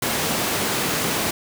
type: high-pass noise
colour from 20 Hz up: pink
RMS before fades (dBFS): -23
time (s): 0.02-1.31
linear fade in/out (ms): 5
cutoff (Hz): 150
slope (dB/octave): 12
effects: none